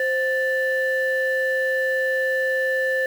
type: tone pair together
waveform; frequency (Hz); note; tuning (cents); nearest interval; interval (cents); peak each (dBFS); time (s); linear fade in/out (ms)
sine; 523.3 / 1760; C5 / A6; 0 / 0; octave + major sixth; 2100; -21; 0-3.06; 2
effects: tanh soft clip ceiling -14 dBFS + 7-bit